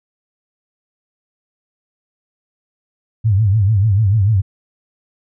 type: tone with vibrato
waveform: sine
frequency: 103.3 Hz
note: G#2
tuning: 9 cents flat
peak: -10 dBFS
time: 3.24-4.42 s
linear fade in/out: 20 ms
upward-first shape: triangle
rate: 6.8 Hz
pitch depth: 200 cents each way
effects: none